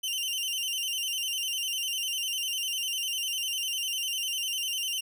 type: tone with vibrato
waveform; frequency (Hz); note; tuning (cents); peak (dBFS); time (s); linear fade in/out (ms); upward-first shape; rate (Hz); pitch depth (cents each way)
sawtooth; 2924; F#7; -21; -26; 0.03-5.01; 10; square; 10; 76
effects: none